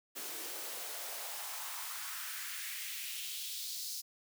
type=noise with high-pass filter sweep; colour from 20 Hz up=white; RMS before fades=-42 dBFS; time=0.15-4.02 s; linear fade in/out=20 ms; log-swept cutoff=300 to 5100 Hz; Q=2.2; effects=none